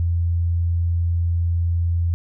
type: tone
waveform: sine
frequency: 85.2 Hz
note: F2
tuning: 42 cents flat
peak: -17 dBFS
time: 0-2.14 s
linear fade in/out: 0 ms
effects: none